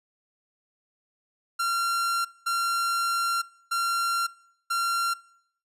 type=tone bursts at uneven times; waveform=45% pulse; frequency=1374 Hz; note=F6; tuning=29 cents flat; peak=-24 dBFS; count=4; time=1.59-2.25 / 2.46-3.42 / 3.71-4.27 / 4.7-5.14 s; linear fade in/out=10 ms; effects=noise-tail reverb RT60 0.7 s tail -22 dB re dry + resampled to 32000 Hz